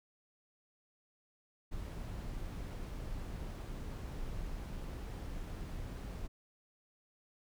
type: noise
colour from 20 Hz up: brown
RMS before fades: -42 dBFS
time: 1.71-6.28 s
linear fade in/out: 20 ms
effects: none